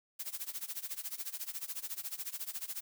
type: noise with tremolo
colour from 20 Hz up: blue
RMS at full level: -38 dBFS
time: 0.19-2.81 s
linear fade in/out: 10 ms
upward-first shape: sine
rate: 14 Hz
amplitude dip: 90%
effects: none

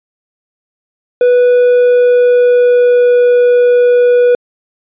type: tone with pitch glide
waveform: triangle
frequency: 492.2 to 488.5 Hz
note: B4 to B4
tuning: -6 to -19 cents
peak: -3 dBFS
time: 1.21-4.35 s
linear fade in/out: 2 ms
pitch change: -13 cents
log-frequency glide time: 1.36-3.17 s
effects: resampled to 8000 Hz

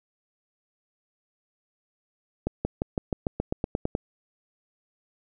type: accelerating click train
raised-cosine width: 2 ms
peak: -12 dBFS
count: 12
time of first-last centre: 2.47-3.951 s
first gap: 180 ms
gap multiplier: 0.94
effects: none

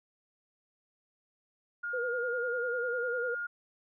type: tone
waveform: sine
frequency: 1420 Hz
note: F6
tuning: 28 cents sharp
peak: -33 dBFS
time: 1.83-3.47 s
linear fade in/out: 10 ms
type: tone with vibrato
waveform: sine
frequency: 488.3 Hz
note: B4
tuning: 20 cents flat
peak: -32 dBFS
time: 1.93-3.35 s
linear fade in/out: 10 ms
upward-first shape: sine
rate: 10 Hz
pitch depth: 82 cents each way
effects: none

